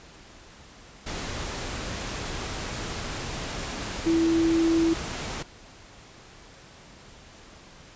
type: tone in noise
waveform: sine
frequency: 329.6 Hz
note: E4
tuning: in tune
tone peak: -19 dBFS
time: 4.06-4.94 s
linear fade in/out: 10 ms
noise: pink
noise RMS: -33 dBFS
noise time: 1.06-5.43 s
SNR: +11 dB
effects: pink hiss -49 dBFS RMS until 7.95 s + resampled to 16000 Hz